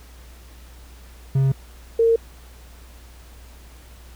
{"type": "tone pair in turn", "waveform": ["triangle", "sine"], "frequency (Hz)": [134.9, 457.7], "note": ["C#3", "A#4"], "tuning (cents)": [-47, -32], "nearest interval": "octave + major sixth", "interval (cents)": 2115, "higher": "second", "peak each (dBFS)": -13, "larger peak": "neither", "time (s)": [[1.35, 1.52], [1.99, 2.16]], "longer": "neither", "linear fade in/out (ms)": 5, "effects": ["added 60 Hz sine -42 dBFS peak until 4.15 s", "pink hiss -50 dBFS RMS until 4.15 s"]}